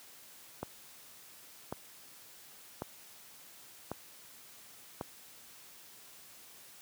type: click train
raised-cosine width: 1 ms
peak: -22 dBFS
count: 5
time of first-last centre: 0.63-5.011 s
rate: 0.913 Hz
effects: white hiss -55 dBFS RMS until 6.81 s + high-pass 80 Hz 12 dB/octave